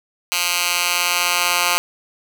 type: tone with high-pass filter sweep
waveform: 10% pulse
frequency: 176.1 Hz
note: F3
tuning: 15 cents sharp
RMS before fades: -19 dBFS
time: 0.32-1.78 s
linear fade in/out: 0 ms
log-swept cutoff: 2400 to 1400 Hz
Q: 0.83
effects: none